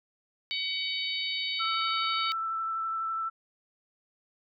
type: harmonic tone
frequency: 753 Hz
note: F#5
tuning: 30 cents sharp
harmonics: 3 / 4 / 5 / 6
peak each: -35 / -35 / -34 / -36 dBFS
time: 0.51-2.32 s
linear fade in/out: 0 ms
type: tone with vibrato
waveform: sine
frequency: 1328 Hz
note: E6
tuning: 12 cents sharp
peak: -29 dBFS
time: 1.59-3.3 s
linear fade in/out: 20 ms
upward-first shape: sine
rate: 12 Hz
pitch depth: 13 cents each way
effects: none